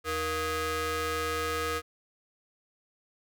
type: ring-modulated tone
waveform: sawtooth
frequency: 392 Hz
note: G4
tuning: in tune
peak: -22 dBFS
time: 0.04-1.82 s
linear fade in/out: 50 ms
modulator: 865 Hz
effects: none

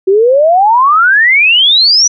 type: exponential sweep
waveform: sine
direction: up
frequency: 370 to 5980 Hz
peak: -4 dBFS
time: 0.07-2.08 s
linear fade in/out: 10 ms
effects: none

